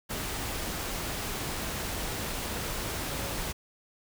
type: tone in noise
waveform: sine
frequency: 554.4 Hz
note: C#5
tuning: in tune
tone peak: -44 dBFS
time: 3.09-3.32 s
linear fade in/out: 20 ms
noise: pink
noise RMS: -34 dBFS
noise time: 0.09-3.53 s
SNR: -13 dB
effects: none